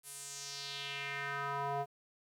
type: tone with band-pass filter sweep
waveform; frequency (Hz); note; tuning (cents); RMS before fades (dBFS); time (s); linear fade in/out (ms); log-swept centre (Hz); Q
square; 140.7; C#3; +26; -40; 0.03-1.86; 50; 11000 to 690; 2.6
effects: 11-bit